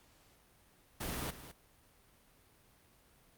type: noise with echo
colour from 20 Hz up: pink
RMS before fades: -39 dBFS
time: 1-1.31 s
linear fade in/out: 10 ms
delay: 210 ms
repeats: 1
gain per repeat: -12 dB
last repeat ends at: 1.52 s
effects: pink hiss -66 dBFS RMS until 3.37 s + Opus 48 kbps